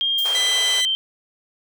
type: tone with pitch glide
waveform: sine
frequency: 3216 to 3126 Hz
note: G7 to G7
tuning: +44 to -6 cents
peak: -18 dBFS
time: 0.01-0.95 s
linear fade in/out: 0 ms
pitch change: -50 cents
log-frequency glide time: 0.12-0.79 s
type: noise with exponential decay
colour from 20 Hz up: violet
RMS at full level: -29 dBFS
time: 0.18-0.58 s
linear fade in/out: 5 ms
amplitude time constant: 85 ms
type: band-pass noise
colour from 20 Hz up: pink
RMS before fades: -32 dBFS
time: 0.24-0.82 s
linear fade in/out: 20 ms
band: 430 to 11000 Hz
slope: 48 dB/octave
type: tone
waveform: 15% pulse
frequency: 2002 Hz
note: B6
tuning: 23 cents sharp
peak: -16 dBFS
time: 0.35-0.85 s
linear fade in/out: 0 ms
effects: none